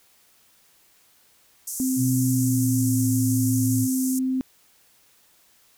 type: band-pass noise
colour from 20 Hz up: pink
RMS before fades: -32 dBFS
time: 1.67-4.19 s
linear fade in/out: 5 ms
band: 6100 to 14000 Hz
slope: 48 dB/octave
type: tone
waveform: sine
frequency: 260 Hz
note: C4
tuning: 11 cents flat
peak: -21 dBFS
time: 1.8-4.41 s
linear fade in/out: 0 ms
type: tone with pitch glide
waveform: sine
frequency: 125.6 to 113.2 Hz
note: B2 to A2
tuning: +30 to +50 cents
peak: -22 dBFS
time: 1.96-3.88 s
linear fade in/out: 50 ms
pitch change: -180 cents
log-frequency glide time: 2.18-3.02 s
effects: white hiss -59 dBFS RMS until 5.77 s